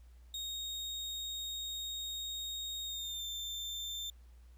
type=tone with pitch glide; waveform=35% pulse; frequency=3729 to 3573 Hz; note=A#7 to A7; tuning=0 to +26 cents; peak=-37 dBFS; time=0.34-4.1 s; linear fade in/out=2 ms; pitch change=-74 cents; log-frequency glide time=2.85-3.24 s; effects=added 60 Hz sine -54 dBFS peak until 4.57 s + pink hiss -72 dBFS RMS until 4.57 s